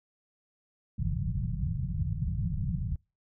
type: low-pass noise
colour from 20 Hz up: white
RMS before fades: -31 dBFS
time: 0.98-2.96 s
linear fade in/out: 5 ms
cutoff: 180 Hz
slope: 96 dB/octave
effects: noise-tail reverb RT60 0.3 s tail -26 dB re dry